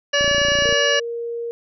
harmonic tone, 573 Hz, D5, 43 cents flat, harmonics 1 / 2 / 3 / 4 / 5 / 7 / 8 / 9 / 10, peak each -20 / -29 / -20 / -31 / -21 / -31 / -35 / -32 / -28 dBFS, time 0.13-1 s, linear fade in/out 10 ms
click train, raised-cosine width 3 ms, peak -17 dBFS, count 16, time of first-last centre 0.21-0.725 s, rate 29.1 Hz
sine tone, 468.3 Hz, A#4, 8 cents sharp, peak -24 dBFS, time 0.65-1.51 s, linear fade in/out 0 ms
effects none

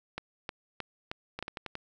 two click trains, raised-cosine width 0.3 ms, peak -19 / -21 dBFS, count 5 / 5, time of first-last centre 0.18-1.426 / 1.39-1.754 s, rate 3.21 / 11 Hz, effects none

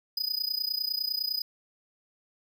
square tone with amplitude modulation, 4978 Hz, D#8, in tune, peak -25 dBFS, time 0.17-1.42 s, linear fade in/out 5 ms, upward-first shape sine, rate 29.9 Hz, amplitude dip 90%, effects none

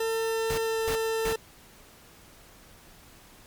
40% pulse tone with pitch glide, 449.9 to 447.3 Hz, A4 to A4, +39 to +28 cents, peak -25 dBFS, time 0-1.36 s, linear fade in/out 5 ms, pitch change -11 cents, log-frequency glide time 0.57-0.79 s
pink noise bursts, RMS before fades -33 dBFS, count 3, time 0.5-1.328 s, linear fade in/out 0 ms, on 76 ms, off 300 ms
effects pink hiss -53 dBFS RMS until 3.46 s + MP3 96 kbps

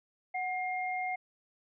sine tone pair together, 740 / 2123 Hz, F#5 / C7, 0 / +25 cents, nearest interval octave + tritone, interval 1825 cents, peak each -33 / -36 dBFS, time 0.34-1.16 s, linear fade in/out 10 ms, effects none

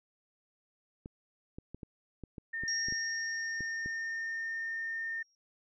clicks, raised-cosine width 3 ms, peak -30 dBFS, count 11, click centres 1.059 / 1.585 / 1.746 / 1.832 / 2.237 / 2.382 / 2.636 / 2.885 / 2.924 / 3.607 / 3.86 s
sine tone, 1818 Hz, A#6, 44 cents flat, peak -34 dBFS, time 2.53-5.23 s, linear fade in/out 10 ms
sine tone with exponential decay, 5600 Hz, F8, 4 cents sharp, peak -31 dBFS, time 2.68-5.35 s, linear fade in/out 1 ms, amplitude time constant 580 ms
effects none

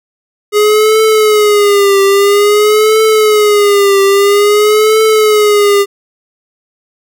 square tone with vibrato, 415.3 Hz, G#4, in tune, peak -6 dBFS, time 0.52-5.86 s, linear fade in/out 50 ms, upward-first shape triangle, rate 0.5 Hz, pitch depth 100 cents each way, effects none

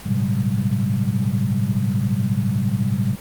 sine tone cluster, 105.9 / 117.4 / 133.7 / 186.6 / 201.1 Hz, G#2 / A#2 / C3 / F#3 / G3, +34 / +13 / +38 / +15 / +44 cents, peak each -24 dBFS, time 0.05-3.16 s, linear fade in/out 20 ms, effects pink hiss -39 dBFS RMS until 3.2 s + Opus 48 kbps

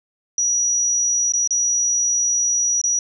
sine tone with dropouts, 5820 Hz, F#8, 29 cents flat, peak -16 dBFS, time 0.38-2.99 s, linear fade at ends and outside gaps 2 ms, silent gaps 1.322-1.336 / 1.475-1.507 / 2.815-2.838 s, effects none

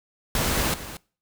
pink noise with echo, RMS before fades -24 dBFS, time 0.35-0.74 s, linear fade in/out 2 ms, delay 230 ms, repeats 1, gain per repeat -13 dB, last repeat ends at 0.97 s, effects noise-tail reverb RT60 0.4 s tail -23 dB re dry

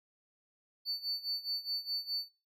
triangle tone with tremolo, 4500 Hz, C#8, 25 cents sharp, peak -28 dBFS, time 0.85-2.29 s, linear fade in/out 50 ms, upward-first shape sine, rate 4.8 Hz, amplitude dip 90%, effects noise-tail reverb RT60 0.3 s tail -20 dB re dry + tanh soft clip ceiling -29 dBFS

